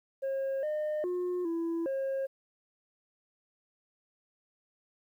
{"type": "tone with pitch steps", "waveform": "sine", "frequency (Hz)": [540, 608, 358.6, 333.3, 539], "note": ["C#5", "D#5", "F4", "E4", "C#5"], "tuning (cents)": [-45, -40, 46, 19, -49], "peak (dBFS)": -27, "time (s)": [0.22, 2.27], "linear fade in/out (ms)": 20, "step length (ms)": 410, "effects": ["tanh soft clip ceiling -29 dBFS", "11-bit"]}